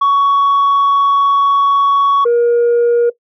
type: tone pair in turn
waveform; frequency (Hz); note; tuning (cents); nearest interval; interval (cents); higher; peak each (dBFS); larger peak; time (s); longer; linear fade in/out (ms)
sine; 1119 / 474.6; C#6 / A#4; +16 / +31; octave + minor third; 1485; first; -6; neither; 0.01-2.25 / 2.25-3.1; first; 10
effects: noise-tail reverb RT60 0.1 s tail -17 dB re dry + tanh soft clip ceiling -7 dBFS